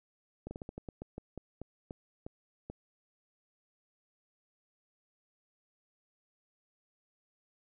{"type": "slowing click train", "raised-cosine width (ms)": 2, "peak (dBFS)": -28, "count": 14, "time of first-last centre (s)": [0.47, 2.7], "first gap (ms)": 40, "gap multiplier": 1.22, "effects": []}